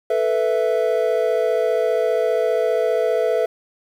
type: chord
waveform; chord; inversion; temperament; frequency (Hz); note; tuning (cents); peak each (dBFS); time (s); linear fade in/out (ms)
triangle; A suspended second; none; just; 440 / 495 / 660; A4 / B4 / E5; 0 / +4 / +2; -19; 0.1-3.46; 5
effects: 8-bit